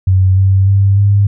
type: tone with pitch steps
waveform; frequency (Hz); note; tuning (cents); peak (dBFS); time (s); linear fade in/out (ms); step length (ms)
sine; 94 / 96.25 / 98.56 / 100.92; F#2 / G2 / G2 / G#2; +28 / -31 / +10 / -49; -6; 0.07-1.27; 5; 300
effects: none